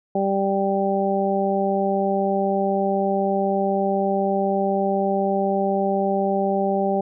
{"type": "harmonic tone", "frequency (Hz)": 196, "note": "G3", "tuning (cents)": 0, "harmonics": [1, 2, 3, 4], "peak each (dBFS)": [-24, -24, -24, -24], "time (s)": [0.15, 7.01], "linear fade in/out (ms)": 5, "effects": []}